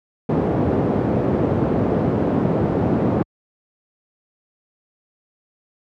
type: band-pass noise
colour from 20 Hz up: pink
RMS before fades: -19 dBFS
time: 0.29-3.23 s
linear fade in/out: 5 ms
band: 130 to 520 Hz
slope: 12 dB/octave
effects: high-pass 60 Hz 12 dB/octave